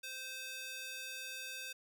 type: tone with high-pass filter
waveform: square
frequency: 519 Hz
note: C5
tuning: 14 cents flat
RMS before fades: -45 dBFS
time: 0.03-1.73 s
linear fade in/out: 10 ms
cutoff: 2300 Hz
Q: 1.1
effects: none